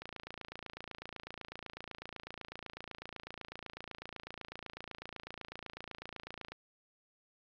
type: click train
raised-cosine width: 0.3 ms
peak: -28 dBFS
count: 183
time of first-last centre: 0.02-6.52 s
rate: 28 Hz
effects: 11-bit